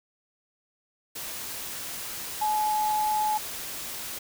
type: tone in noise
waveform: sine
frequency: 852 Hz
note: G#5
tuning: 44 cents sharp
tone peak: -23 dBFS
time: 2.41-3.38 s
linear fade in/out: 10 ms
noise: white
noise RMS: -36 dBFS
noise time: 1.15-4.19 s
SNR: +10 dB
effects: none